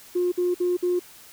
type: tone bursts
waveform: sine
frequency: 356.6 Hz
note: F4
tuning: 36 cents sharp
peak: -19 dBFS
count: 4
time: 0.15-0.995 s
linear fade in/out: 10 ms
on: 170 ms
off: 55 ms
effects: tanh soft clip ceiling -15 dBFS + white hiss -48 dBFS RMS until 1.32 s